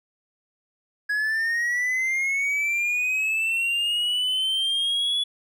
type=linear sweep; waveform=triangle; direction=up; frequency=1666 to 3416 Hz; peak=-20 dBFS; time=1.09-5.24 s; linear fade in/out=10 ms; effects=none